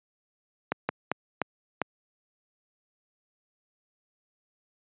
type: slowing click train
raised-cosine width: 0.5 ms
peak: -10 dBFS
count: 5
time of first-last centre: 0.72-1.817 s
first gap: 170 ms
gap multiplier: 1.33
effects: high-pass 150 Hz 12 dB/octave + resampled to 8000 Hz